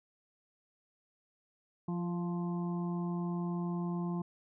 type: harmonic tone with a mistuned harmonic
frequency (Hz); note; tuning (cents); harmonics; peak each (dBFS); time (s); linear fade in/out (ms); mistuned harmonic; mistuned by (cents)
174.6; F3; 0; 1 / 2 / 4 / 5 / 6; -33 / -41 / -49 / -49 / -48; 1.88-4.22; 5; 2; -20
effects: none